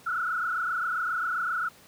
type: tone with frequency modulation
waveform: sine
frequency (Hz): 1392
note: F6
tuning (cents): -6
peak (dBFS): -26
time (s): 0.06-1.69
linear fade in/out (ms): 10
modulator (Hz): 27.5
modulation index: 3.2
effects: pink hiss -54 dBFS RMS until 1.87 s + high-pass 100 Hz 12 dB/octave